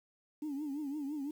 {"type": "tone with vibrato", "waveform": "sine", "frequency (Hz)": 289.2, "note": "D4", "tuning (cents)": -27, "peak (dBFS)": -34, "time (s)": [0.42, 1.31], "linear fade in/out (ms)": 5, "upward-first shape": "triangle", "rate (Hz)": 5.9, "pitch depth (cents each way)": 140, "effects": ["tanh soft clip ceiling -33 dBFS", "10-bit"]}